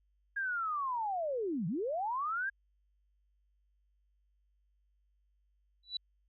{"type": "linear two-way sweep", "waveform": "sine", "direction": "down then up", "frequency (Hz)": [1639, 149, 1639], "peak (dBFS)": -32, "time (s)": [0.36, 2.5], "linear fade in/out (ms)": 10, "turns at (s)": 1.67}
{"type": "tone with exponential growth", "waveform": "sine", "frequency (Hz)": 3951, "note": "B7", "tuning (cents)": 0, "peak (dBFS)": -30, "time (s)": [5.83, 5.97], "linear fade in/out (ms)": 5, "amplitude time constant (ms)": 29}
{"effects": ["added 50 Hz sine -70 dBFS peak until 6.28 s"]}